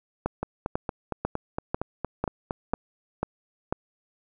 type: two click trains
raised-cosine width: 1 ms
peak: -14 / -11 dBFS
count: 11 / 8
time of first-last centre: 0.43-2.739 / 0.26-3.725 s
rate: 4.33 / 2.02 Hz
effects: none